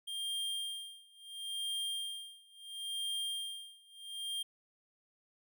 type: tone with tremolo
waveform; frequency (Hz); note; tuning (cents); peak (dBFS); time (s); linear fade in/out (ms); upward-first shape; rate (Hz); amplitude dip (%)
square; 3199; G7; +34; -35; 0.07-4.43; 10; sine; 0.73; 95
effects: none